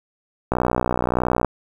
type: click train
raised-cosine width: 1 ms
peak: -5 dBFS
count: 58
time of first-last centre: 0.52-1.447 s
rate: 61.5 Hz
effects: 7-bit